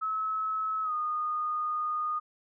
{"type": "tone with pitch glide", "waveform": "sine", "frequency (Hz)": [1292, 1229.4], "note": ["E6", "D#6"], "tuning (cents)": [-35, -21], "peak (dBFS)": -28, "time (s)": [0.01, 2.2], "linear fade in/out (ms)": 20, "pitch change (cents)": -86, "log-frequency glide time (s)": [0.83, 0.93], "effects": []}